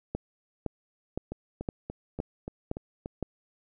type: two click trains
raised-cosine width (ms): 2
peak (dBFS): -22 / -17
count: 7 / 7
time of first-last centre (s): 1.32-3.059 / 0.15-3.227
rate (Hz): 3.45 / 1.95
effects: none